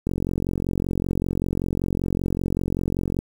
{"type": "click train", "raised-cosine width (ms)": 3, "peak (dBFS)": -11, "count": 142, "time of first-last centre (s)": [0.07, 3.189], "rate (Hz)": 45.2, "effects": ["7-bit"]}